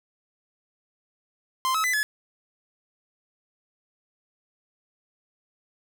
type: tone with pitch steps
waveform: 45% pulse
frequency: 1043 / 1288 / 2006 / 1708 Hz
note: C6 / E6 / B6 / G#6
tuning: -6 / -41 / +26 / +48 cents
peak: -22 dBFS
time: 1.65-2.03 s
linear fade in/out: 0 ms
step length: 95 ms
effects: none